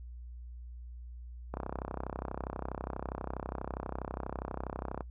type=click train; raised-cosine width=1 ms; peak=-22 dBFS; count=113; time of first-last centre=1.54-5.007 s; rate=32.3 Hz; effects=noise-tail reverb RT60 0.1 s tail -22 dB re dry + added 60 Hz sine -43 dBFS peak until 5.1 s